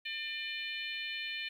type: harmonic tone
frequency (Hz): 599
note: D5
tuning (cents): +34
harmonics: 3 / 4 / 5 / 6 / 7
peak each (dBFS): -43 / -40 / -42 / -46 / -47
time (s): 0.05-1.49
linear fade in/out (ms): 10
effects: 11-bit